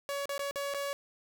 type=tone with dropouts; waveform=sawtooth; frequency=563 Hz; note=C#5; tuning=27 cents sharp; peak=-29 dBFS; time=0.09-0.93 s; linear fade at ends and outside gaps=0 ms; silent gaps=0.256-0.293 / 0.379-0.393 / 0.51-0.558 / 0.739-0.746 s; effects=none